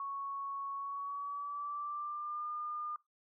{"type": "tone with pitch glide", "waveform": "sine", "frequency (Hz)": [1108.7, 1209], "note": ["C#6", "D6"], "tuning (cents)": [0, 50], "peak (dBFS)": -37, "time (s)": [0, 2.96], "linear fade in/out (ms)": 2, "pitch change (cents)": 150, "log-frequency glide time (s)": [0.75, 2.48], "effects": ["noise-tail reverb RT60 0.2 s tail -21 dB re dry"]}